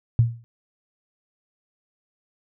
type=tone with exponential decay; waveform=sine; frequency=116.54 Hz; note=A#2; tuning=in tune; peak=-10 dBFS; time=0.19-0.44 s; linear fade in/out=0 ms; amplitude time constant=53 ms; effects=none